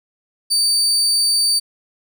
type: tone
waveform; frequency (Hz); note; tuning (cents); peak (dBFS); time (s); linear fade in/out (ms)
30% pulse; 4607; D8; -34; -11; 0.5-1.6; 20
effects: none